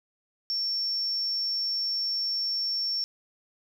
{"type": "tone", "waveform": "sine", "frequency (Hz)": 5450, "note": "F8", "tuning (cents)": -43, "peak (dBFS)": -26, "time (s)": [0.5, 3.04], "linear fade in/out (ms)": 0, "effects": ["9-bit"]}